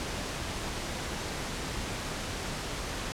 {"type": "noise", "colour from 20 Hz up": "pink", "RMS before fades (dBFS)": -35, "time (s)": [0, 3.12], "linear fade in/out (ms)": 0, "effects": ["low-pass 8000 Hz 12 dB/octave"]}